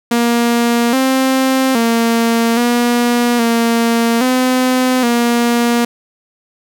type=tone with pitch steps; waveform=sawtooth; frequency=236.1 / 263.4 / 230.7 / 240.3 / 231.7 / 255.1 / 237.3 Hz; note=A#3 / C4 / A#3 / B3 / A#3 / C4 / A#3; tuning=+22 / +12 / -18 / -47 / -10 / -44 / +31 cents; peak=-7 dBFS; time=0.11-5.85 s; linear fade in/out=5 ms; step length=820 ms; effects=none